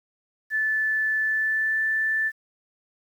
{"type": "tone with pitch glide", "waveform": "sine", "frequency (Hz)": [1747, 1761.2], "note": ["A6", "A6"], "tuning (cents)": [-13, 1], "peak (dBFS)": -21, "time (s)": [0.5, 2.32], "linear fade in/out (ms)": 50, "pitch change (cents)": 14, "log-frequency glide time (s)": [1.18, 1.81], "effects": ["9-bit"]}